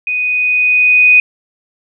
sine tone with level ramp, 2489 Hz, D#7, in tune, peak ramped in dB -14 to -3 dBFS, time 0.07-1.2 s, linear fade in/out 2 ms, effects none

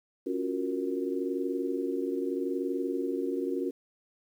sine chord, Gb major seventh, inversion second, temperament equal, 277.2 / 349.2 / 370 / 466.2 Hz, Db4 / F4 / Gb4 / Bb4, 0 / 0 / 0 / 0 cents, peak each -33 / -35 / -33 / -36 dBFS, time 0.26-3.71 s, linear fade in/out 10 ms, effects 10-bit

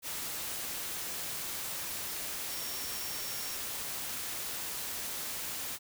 sine tone in noise, 5540 Hz, F8, 15 cents flat, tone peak -44 dBFS, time 2.47-3.59 s, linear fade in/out 50 ms, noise white, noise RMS -38 dBFS, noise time 0.02-5.79 s, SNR -9 dB, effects none

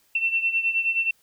sine beating tone pair, 2693 / 2702.5 Hz, E7 / E7, +36 / +42 cents, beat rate 9.5 Hz, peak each -22 / -27 dBFS, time 0.15-1.11 s, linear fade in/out 5 ms, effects white hiss -63 dBFS RMS until 1.22 s

